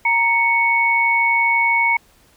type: tone pair together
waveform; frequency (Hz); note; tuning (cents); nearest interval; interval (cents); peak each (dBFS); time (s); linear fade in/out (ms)
sine; 932.1 / 2217; A#5 / C#7; 0 / 0; octave + minor third; 1500; -18 / -15; 0.05-1.97; 5
effects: pink hiss -54 dBFS RMS until 2.36 s